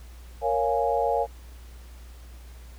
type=chord; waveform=sine; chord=Bb minor seventh; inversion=none; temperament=equal; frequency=466.2 / 554.4 / 698.5 / 830.6 Hz; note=Bb4 / Db5 / F5 / Ab5; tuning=0 / 0 / 0 / 0 cents; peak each=-27 dBFS; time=0.41-1.27 s; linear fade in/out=50 ms; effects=added 60 Hz sine -42 dBFS peak until 2.78 s + pink hiss -54 dBFS RMS until 2.78 s